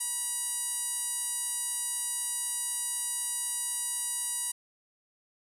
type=tone with band-pass filter; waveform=sawtooth; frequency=964 Hz; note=B5; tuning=42 cents flat; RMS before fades=-33 dBFS; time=0-4.52 s; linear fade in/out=10 ms; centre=9500 Hz; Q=5.5; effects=none